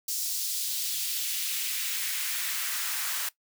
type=noise with high-pass filter sweep; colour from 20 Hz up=white; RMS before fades=-31 dBFS; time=0.08-3.29 s; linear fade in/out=5 ms; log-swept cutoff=5400 to 1100 Hz; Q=1.3; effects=noise-tail reverb RT60 0.1 s tail -18 dB re dry